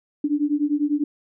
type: beating tone pair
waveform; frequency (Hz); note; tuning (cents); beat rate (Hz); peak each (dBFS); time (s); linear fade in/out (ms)
sine; 288.7 / 298.7; D4 / D4; -30 / +29; 10; -22; 0.24-1.04; 5
effects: none